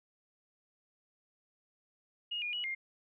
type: tone with pitch steps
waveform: sine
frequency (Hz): 2866 / 2434 / 2924 / 2118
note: F7 / D#7 / F#7 / C7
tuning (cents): +44 / -39 / -21 / +21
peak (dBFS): -34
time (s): 2.31-2.75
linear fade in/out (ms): 10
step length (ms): 110
effects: none